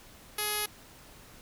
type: tone with low-pass filter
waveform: 5% pulse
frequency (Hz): 419.8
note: G#4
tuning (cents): +19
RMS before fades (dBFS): -32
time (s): 0.38-0.66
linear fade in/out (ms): 5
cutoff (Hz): 11000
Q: 6
effects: pink hiss -53 dBFS RMS until 1.41 s